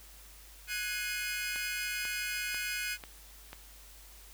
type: chord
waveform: sawtooth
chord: Ab dominant seventh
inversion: third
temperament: equal with one note detuned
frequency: 1480 / 1661.2 / 2141 / 2489 Hz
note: Gb6 / Ab6 / C7 / Eb7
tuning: 0 / 0 / +39 / 0 cents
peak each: -35 / -39 / -37 / -34 dBFS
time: 0.67-2.98 s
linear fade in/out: 50 ms
type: click train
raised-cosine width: 0.3 ms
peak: -27 dBFS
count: 5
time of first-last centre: 1.56-3.53 s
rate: 2.03 Hz
effects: added 50 Hz sine -54 dBFS peak until 4.33 s + white hiss -55 dBFS RMS until 4.33 s